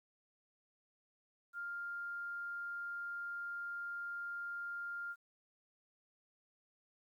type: tone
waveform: sine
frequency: 1400 Hz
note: F6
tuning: 4 cents sharp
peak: -40 dBFS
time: 1.53-5.16 s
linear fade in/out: 50 ms
effects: 12-bit